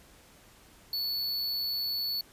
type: tone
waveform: square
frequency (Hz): 4435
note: C#8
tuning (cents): 0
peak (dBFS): -30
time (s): 0.93-2.21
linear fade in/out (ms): 2
effects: pink hiss -57 dBFS RMS until 2.32 s + resampled to 32000 Hz